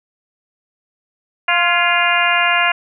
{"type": "harmonic tone with a mistuned harmonic", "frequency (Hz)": 349.2, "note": "F4", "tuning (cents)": 0, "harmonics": [2, 3, 4, 5, 6, 7, 8], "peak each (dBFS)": [-20, -20, -20, -20, -20, -20, -20], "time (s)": [1.48, 2.72], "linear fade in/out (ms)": 5, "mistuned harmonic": 5, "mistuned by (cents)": -49, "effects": []}